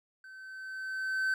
triangle tone with level ramp, 1536 Hz, G6, 36 cents flat, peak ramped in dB -46 to -24 dBFS, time 0.24-1.34 s, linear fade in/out 2 ms, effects none

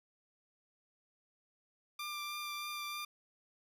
15% pulse tone with vibrato, 1188 Hz, D6, 20 cents sharp, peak -33 dBFS, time 1.99-3.05 s, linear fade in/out 5 ms, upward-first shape triangle, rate 3.2 Hz, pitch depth 15 cents each way, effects none

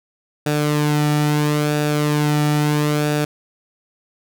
sawtooth tone with flanger, 149 Hz, D3, 25 cents sharp, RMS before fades -18 dBFS, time 0.46-3.25 s, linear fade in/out 5 ms, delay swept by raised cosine 0.95 to 1.93 ms, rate 0.75 Hz, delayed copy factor -0.55, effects none

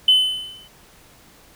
triangle tone with exponential decay, 3030 Hz, F#7, 40 cents sharp, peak -5 dBFS, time 0.08-0.68 s, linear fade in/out 5 ms, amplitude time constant 130 ms, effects tanh soft clip ceiling -7 dBFS + pink hiss -50 dBFS RMS until 1.55 s

